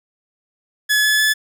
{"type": "tone with pitch steps", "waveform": "sawtooth", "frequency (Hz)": [1705, 1715.9, 1726.8], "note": ["G#6", "A6", "A6"], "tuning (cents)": [45, -44, -33], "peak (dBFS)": -10, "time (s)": [0.89, 1.34], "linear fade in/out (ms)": 20, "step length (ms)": 150, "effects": []}